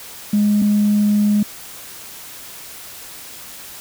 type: tone pair in turn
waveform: sine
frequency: 207.7 / 207.7 Hz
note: G#3 / G#3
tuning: 0 / 0 cents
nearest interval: unison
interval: 0 cents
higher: neither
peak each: -11 dBFS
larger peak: neither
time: 0.33-0.62 / 0.62-1.43 s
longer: second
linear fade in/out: 5 ms
effects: tanh soft clip ceiling -8 dBFS + white hiss -36 dBFS RMS until 3.8 s